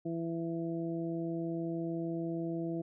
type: harmonic tone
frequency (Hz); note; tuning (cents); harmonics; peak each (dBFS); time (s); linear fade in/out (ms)
166.4; E3; +17; 1 / 2 / 3 / 4; -38 / -35 / -46 / -44; 0.05-2.82; 10
effects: none